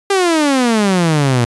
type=exponential sweep; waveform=sawtooth; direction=down; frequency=404.3 to 115.9 Hz; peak=-7 dBFS; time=0.1-1.45 s; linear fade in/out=5 ms; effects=resampled to 24000 Hz